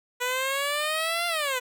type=exponential two-way sweep; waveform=10% pulse; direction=up then down; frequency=489.7 to 698.5 to 489.7 Hz; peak=-17 dBFS; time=0.2-1.6 s; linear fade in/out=20 ms; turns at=1.27 s; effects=none